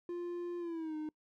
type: tone with pitch glide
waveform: triangle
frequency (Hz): 349.2 to 307.5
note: F4 to D#4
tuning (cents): 0 to -20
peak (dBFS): -35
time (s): 0.09-1.09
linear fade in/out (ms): 2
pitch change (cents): -220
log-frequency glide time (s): 0.59-0.96
effects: noise-tail reverb RT60 0.1 s tail -26 dB re dry